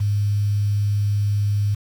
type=tone with quantisation; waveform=sine; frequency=102.6 Hz; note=G#2; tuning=21 cents flat; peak=-17 dBFS; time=0-1.75 s; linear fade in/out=10 ms; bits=7; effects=none